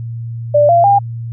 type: tone with pitch steps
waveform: sine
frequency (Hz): 587.3 / 686.4 / 802.3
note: D5 / F5 / G5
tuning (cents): 0 / -30 / +40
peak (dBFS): -6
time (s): 0.54-0.99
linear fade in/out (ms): 10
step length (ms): 150
effects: added 116 Hz sine -21 dBFS peak until 1.32 s